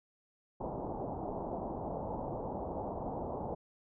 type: low-pass noise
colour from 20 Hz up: white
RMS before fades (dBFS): -39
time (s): 0.6-3.55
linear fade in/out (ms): 10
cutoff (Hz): 900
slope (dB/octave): 48
effects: none